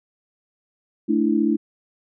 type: chord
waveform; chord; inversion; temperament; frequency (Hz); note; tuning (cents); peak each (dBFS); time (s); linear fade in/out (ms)
sine; A suspended fourth; none; equal; 220 / 293.7 / 329.6; A3 / D4 / E4; 0 / 0 / 0; -21; 1.08-1.57; 20
effects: none